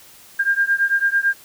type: beating tone pair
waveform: sine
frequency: 1600 / 1609 Hz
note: G6 / G6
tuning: +35 / +45 cents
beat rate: 9 Hz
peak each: -18 / -19 dBFS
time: 0.39-1.34 s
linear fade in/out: 10 ms
effects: white hiss -46 dBFS RMS until 1.44 s